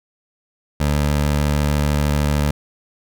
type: tone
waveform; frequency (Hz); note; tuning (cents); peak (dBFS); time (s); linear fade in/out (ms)
20% pulse; 73.42; D2; 0; -11; 0.8-2.51; 5
effects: none